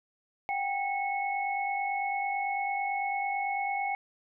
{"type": "tone cluster", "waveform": "sine", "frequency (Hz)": [747, 796, 2195], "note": ["F#5", "G5", "C#7"], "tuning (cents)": [16, 26, -18], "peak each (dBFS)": [-38, -30, -34], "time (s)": [0.49, 3.95], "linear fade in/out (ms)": 0, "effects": []}